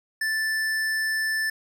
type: tone with tanh clipping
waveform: sine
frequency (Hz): 1760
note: A6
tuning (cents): 0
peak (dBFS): -25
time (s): 0.21-1.5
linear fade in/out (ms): 5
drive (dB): 17
effects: none